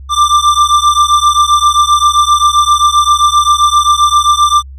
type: beating tone pair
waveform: square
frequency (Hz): 1181 / 1188.6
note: D6 / D6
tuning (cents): +9 / +20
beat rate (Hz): 7.6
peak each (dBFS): -10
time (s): 0.09-4.63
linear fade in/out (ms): 50
effects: added 67 Hz sine -27 dBFS peak until 4.78 s + low-pass 8000 Hz 12 dB/octave